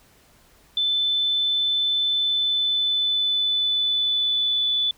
sine tone with pitch glide, 3520 to 3476 Hz, A7 to A7, 0 to -22 cents, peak -19 dBFS, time 0.77-4.91 s, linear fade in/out 2 ms, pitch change -22 cents, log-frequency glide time 2.12-4.75 s, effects pink hiss -56 dBFS RMS until 4.97 s

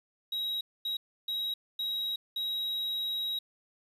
triangle tone bursts at uneven times, 3830 Hz, A#7, 46 cents sharp, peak -29 dBFS, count 5, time 0.32-0.61 / 0.85-0.97 / 1.28-1.54 / 1.79-2.16 / 2.36-3.39 s, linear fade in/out 5 ms, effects resampled to 32000 Hz + 10-bit

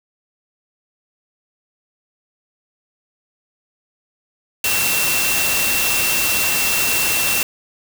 sine tone in noise, 2706 Hz, E7, 45 cents sharp, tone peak -21 dBFS, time 4.64-7.43 s, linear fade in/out 2 ms, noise white, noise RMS -19 dBFS, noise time 4.64-7.43 s, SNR -5 dB, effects none

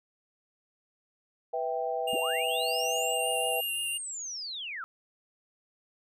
sine chord, E minor, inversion second, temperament equal with one note detuned, 493.9 / 654.7 / 784 Hz, B4 / E5 / G5, 0 / -12 / 0 cents, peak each -33 dBFS, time 1.53-3.61 s, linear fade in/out 10 ms
square tone with vibrato, 2800 Hz, F7, 4 cents sharp, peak -32 dBFS, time 2.07-3.98 s, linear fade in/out 10 ms, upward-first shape sine, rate 5.9 Hz, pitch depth 18 cents each way
sine linear two-way sweep, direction up then down, 170 to 11840 to 1245 Hz, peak -35 dBFS, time 2.13-4.84 s, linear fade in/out 0 ms, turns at 3.63 s
effects none

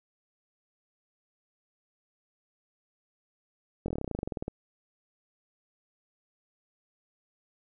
slowing click train, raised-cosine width 2 ms, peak -19 dBFS, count 18, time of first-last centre 3.86-4.481 s, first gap 22 ms, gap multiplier 1.06, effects none

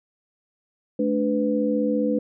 sine tone cluster, 216.6 / 291.4 / 498.1 Hz, A3 / D4 / B4, -27 / -13 / +15 cents, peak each -24 dBFS, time 0.99-2.19 s, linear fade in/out 5 ms, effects none

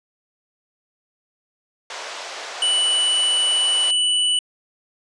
pink band-pass noise, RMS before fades -33 dBFS, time 1.9-3.91 s, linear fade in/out 2 ms, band 520 to 6800 Hz, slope 24 dB/octave
square tone, 2967 Hz, F#7, 4 cents sharp, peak -17 dBFS, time 2.62-4.39 s, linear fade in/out 2 ms
effects resampled to 24000 Hz

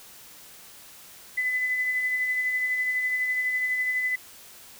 sine tone with tremolo, 2008 Hz, B6, 28 cents sharp, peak -22 dBFS, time 1.37-4.16 s, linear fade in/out 10 ms, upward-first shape sine, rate 12 Hz, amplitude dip 35%, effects white hiss -48 dBFS RMS until 4.79 s

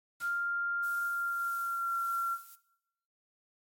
sine tone with pitch glide, 1396.9 to 1368.9 Hz, F6 to F6, 0 to -35 cents, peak -30 dBFS, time 0.2-2.38 s, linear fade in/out 50 ms, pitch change -35 cents, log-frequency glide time 1.04-1.99 s
white noise with exponential decay, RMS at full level -47 dBFS, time 0.2-0.64 s, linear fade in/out 5 ms, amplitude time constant 95 ms
violet noise with tremolo, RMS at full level -46 dBFS, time 0.82-2.56 s, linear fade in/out 20 ms, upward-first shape triangle, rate 1.7 Hz, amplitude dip 55%
effects noise-tail reverb RT60 0.8 s tail -17 dB re dry + MP3 64 kbps

